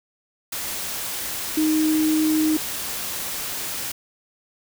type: tone in noise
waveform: sine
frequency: 311.1 Hz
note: D#4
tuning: in tune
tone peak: -17 dBFS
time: 1.57-2.57 s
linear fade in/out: 5 ms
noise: white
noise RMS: -29 dBFS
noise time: 0.52-3.92 s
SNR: +9 dB
effects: none